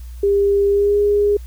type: tone with pitch glide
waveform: sine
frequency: 400.9 to 410.5 Hz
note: G4 to G#4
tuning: +39 to -20 cents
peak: -12 dBFS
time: 0.23-1.37 s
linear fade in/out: 5 ms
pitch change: +41 cents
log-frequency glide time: 0.69-0.98 s
effects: added 60 Hz sine -30 dBFS peak until 1.46 s + white hiss -51 dBFS RMS until 1.46 s